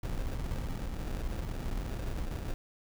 brown noise with sample-and-hold, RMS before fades -35 dBFS, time 0.03-2.54 s, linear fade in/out 5 ms, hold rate 1050 Hz, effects none

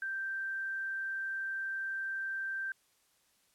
sine tone, 1568 Hz, G6, in tune, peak -34 dBFS, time 0.02-2.72 s, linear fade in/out 2 ms, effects white hiss -71 dBFS RMS until 3.54 s + low-pass 12000 Hz 12 dB/octave

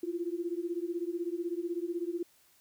sine beating tone pair, 336.9 / 352.9 Hz, E4 / F4, +38 / +18 cents, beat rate 16 Hz, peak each -35 / -35 dBFS, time 0.03-2.23 s, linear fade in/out 5 ms, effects white hiss -65 dBFS RMS until 2.6 s

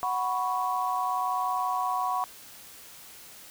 sine chord, F# suspended fourth, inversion none, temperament equal, 740 / 987.8 / 1108.7 Hz, F#5 / B5 / C#6, 0 / 0 / 0 cents, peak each -30 dBFS, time 0.03-2.24 s, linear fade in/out 0 ms, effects white hiss -48 dBFS RMS until 3.5 s

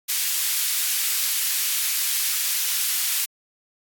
white high-pass noise, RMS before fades -23 dBFS, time 0.08-3.26 s, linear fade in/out 20 ms, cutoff 2100 Hz, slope 12 dB/octave, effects AAC 64 kbps

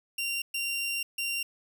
sawtooth tone bursts at uneven times, 2767 Hz, F7, 17 cents flat, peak -26 dBFS, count 3, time 0.18-0.42 / 0.54-1.03 / 1.18-1.43 s, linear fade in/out 5 ms, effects none

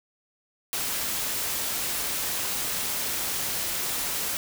white noise, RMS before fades -29 dBFS, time 0.73-4.37 s, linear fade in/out 0 ms, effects none

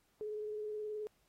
sine tone with vibrato, 424.6 Hz, G#4, 38 cents sharp, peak -38 dBFS, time 0.21-1.07 s, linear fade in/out 0 ms, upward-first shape sine, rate 19 Hz, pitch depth 21 cents each way, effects pink hiss -75 dBFS RMS until 1.28 s + AAC 48 kbps

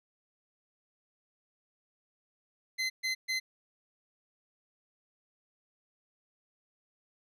25% pulse tone bursts, 2054 Hz, C7, 33 cents flat, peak -26 dBFS, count 3, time 2.78-3.4 s, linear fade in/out 20 ms, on 120 ms, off 130 ms, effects low-pass 10000 Hz 12 dB/octave

